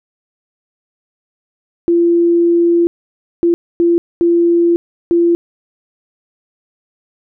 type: tone bursts at uneven times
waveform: sine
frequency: 341.9 Hz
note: F4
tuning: 37 cents flat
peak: -8 dBFS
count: 5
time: 1.88-2.87 / 3.43-3.54 / 3.8-3.98 / 4.21-4.76 / 5.11-5.35 s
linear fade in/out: 0 ms
effects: none